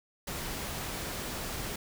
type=noise; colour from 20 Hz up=pink; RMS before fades=-37 dBFS; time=0.27-1.76 s; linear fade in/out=5 ms; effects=none